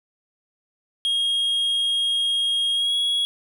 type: tone with pitch glide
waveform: triangle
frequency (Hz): 3261 to 3333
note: G#7 to G#7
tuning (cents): -32 to +5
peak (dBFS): -18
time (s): 1.05-3.25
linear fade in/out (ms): 0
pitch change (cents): +37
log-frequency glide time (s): 2.74-2.95
effects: none